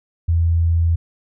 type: tone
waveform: sine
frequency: 83.6 Hz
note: E2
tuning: 25 cents sharp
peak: -13 dBFS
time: 0.28-0.96 s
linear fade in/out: 10 ms
effects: none